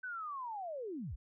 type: linear sweep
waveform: sine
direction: down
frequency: 1536 to 35.21 Hz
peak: -39 dBFS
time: 0.03-1.16 s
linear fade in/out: 10 ms
effects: none